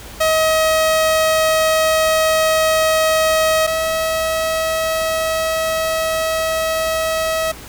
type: tone pair in turn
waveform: sawtooth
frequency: 635 / 642.7 Hz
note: D#5 / E5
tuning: +35 / -44 cents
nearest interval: unison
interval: 21 cents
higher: second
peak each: -9 / -13 dBFS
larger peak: first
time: 0.2-3.67 / 3.67-7.52 s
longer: second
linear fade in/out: 10 ms
effects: added 60 Hz sine -39 dBFS peak until 7.68 s + pink hiss -36 dBFS RMS until 7.68 s